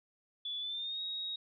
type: tone with pitch glide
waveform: sine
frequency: 3445 to 3779 Hz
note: A7 to A#7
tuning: -37 to +23 cents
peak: -36 dBFS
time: 0.45-1.36 s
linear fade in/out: 5 ms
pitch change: +160 cents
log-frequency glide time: 0.59-1.01 s
effects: none